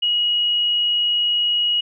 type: tone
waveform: sine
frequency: 2900 Hz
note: F#7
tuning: 35 cents flat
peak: -16 dBFS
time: 0.02-1.81 s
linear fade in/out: 10 ms
effects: none